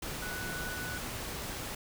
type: tone in noise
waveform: sine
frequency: 1481 Hz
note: F#6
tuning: 1 cent sharp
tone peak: -39 dBFS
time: 0.22-0.98 s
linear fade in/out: 5 ms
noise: pink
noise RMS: -39 dBFS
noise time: 0.02-1.75 s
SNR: -3 dB
effects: none